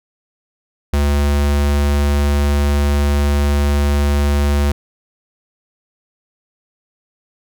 square tone, 72 Hz, D2, 34 cents flat, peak -13 dBFS, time 0.93-4.72 s, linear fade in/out 5 ms, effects none

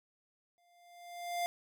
square tone with exponential growth, 698.5 Hz, F5, in tune, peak -31 dBFS, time 0.58-1.46 s, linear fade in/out 0 ms, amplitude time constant 190 ms, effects none

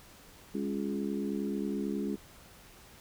harmonic tone with a mistuned harmonic, 69.3 Hz, C#2, in tune, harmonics 3 / 4 / 5 / 6, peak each -34 / -36 / -38 / -40 dBFS, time 0.54-2.16 s, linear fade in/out 10 ms, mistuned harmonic 3, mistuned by -31 cents, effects pink hiss -55 dBFS RMS until 3 s

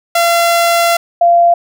sawtooth / sine tone pair in turn, 683 / 689.3 Hz, F5 / F5, -39 / -23 cents, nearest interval unison, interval 16 cents, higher second, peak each -5 dBFS, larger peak neither, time 0.15-0.97 / 1.21-1.54 s, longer first, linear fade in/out 5 ms, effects none

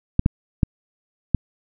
clicks, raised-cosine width 5 ms, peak -3 dBFS, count 4, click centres 0.194 / 0.261 / 0.632 / 1.347 s, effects none

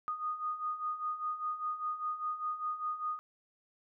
sine beating tone pair, 1232 / 1237 Hz, D#6 / D#6, -17 / -10 cents, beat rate 5 Hz, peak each -40 / -35 dBFS, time 0.08-3.19 s, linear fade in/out 0 ms, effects none

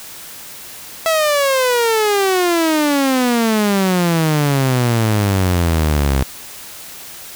sawtooth exponential sweep, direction down, 659.3 to 65.41 Hz, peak -9 dBFS, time 1.06-6.23 s, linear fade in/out 0 ms, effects white hiss -34 dBFS RMS until 7.35 s

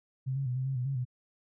sine tone with pitch steps, 131.3 / 137.2 / 124.5 / 130.3 / 134.6 / 124.4 / 137.2 / 125.1 Hz, C3 / C#3 / B2 / C3 / C3 / B2 / C#3 / B2, +6 / -17 / +14 / -7 / +49 / +13 / -17 / +23 cents, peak -29 dBFS, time 0.26-1.052 s, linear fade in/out 20 ms, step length 99 ms, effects none

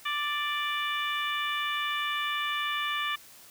harmonic tone, 588 Hz, D5, 2 cents sharp, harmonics 2 / 3 / 4 / 5 / 6, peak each -32 / -34 / -35 / -36 / -37 dBFS, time 0.05-3.16 s, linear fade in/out 10 ms, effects white hiss -52 dBFS RMS until 3.5 s

